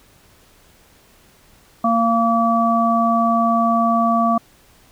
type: harmonic tone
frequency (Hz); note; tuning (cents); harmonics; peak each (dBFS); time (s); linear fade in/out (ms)
230; A#3; -23; 1 / 3 / 5; -18 / -18 / -18; 1.84-4.38; 5
effects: pink hiss -52 dBFS RMS until 4.91 s